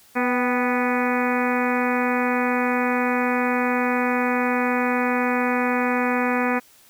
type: harmonic tone with a mistuned harmonic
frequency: 246.9 Hz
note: B3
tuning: in tune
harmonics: 1 / 2 / 3 / 4 / 5 / 6 / 7 / 8 / 9 / 10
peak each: -23 / -26 / -28 / -29 / -30 / -31 / -31 / -32 / -33 / -33 dBFS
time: 0.15-6.6 s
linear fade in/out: 20 ms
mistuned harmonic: 3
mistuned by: +43 cents
effects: white hiss -53 dBFS RMS until 6.89 s